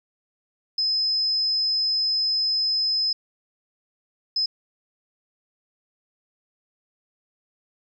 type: tone bursts at uneven times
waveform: sine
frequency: 5100 Hz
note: D#8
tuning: 42 cents sharp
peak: -20 dBFS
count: 2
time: 0.78-3.13 / 4.36-4.46 s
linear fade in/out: 5 ms
effects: 10-bit